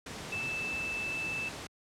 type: tone in noise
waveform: sine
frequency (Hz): 2637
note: E7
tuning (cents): 0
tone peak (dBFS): -33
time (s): 0.32-1.49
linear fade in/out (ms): 5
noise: pink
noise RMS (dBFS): -41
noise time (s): 0.06-1.67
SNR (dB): +5
effects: high-pass 80 Hz 12 dB/octave + low-pass 8000 Hz 12 dB/octave